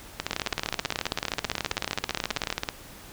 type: two click trains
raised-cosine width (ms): 0.2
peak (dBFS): -9 / -9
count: 36 / 45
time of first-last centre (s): 0.2-2.503 / 0.31-2.688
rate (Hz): 15.2 / 18.5
effects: pink hiss -46 dBFS RMS until 3.12 s